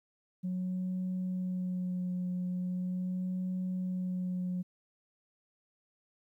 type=tone with vibrato; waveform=sine; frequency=182.4 Hz; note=F#3; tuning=24 cents flat; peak=-30 dBFS; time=0.43-4.63 s; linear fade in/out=20 ms; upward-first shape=sine; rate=0.4 Hz; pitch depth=18 cents each way; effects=tanh soft clip ceiling -29 dBFS + 12-bit